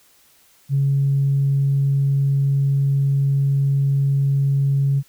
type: tone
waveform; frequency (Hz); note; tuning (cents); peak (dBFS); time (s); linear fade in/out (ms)
sine; 138.59; C#3; 0; -14; 0.69-5.03; 50
effects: tanh soft clip ceiling -10 dBFS + white hiss -55 dBFS RMS until 5.08 s